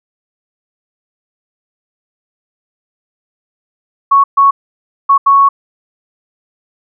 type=tone bursts at uneven times; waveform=sine; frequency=1108.7 Hz; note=C#6; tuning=in tune; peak=-4 dBFS; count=4; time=4.11-4.24 / 4.37-4.51 / 5.09-5.18 / 5.26-5.49 s; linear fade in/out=10 ms; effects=none